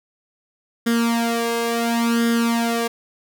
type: tone with flanger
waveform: sawtooth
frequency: 232.7 Hz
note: A#3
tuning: 3 cents flat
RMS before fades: -20 dBFS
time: 0.86-2.88 s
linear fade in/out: 10 ms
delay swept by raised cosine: 0.59 to 1.89 ms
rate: 0.71 Hz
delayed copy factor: +0.8
effects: none